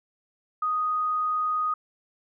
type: tone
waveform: sine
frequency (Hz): 1244.5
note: D#6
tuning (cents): 0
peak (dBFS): -23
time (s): 0.62-1.74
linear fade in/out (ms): 5
effects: none